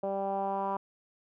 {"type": "tone with low-pass filter sweep", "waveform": "10% pulse", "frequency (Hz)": 196, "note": "G3", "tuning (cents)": 0, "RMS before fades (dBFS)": -32, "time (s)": [0.03, 0.77], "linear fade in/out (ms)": 5, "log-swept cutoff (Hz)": [640, 1000], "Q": 3.8, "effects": []}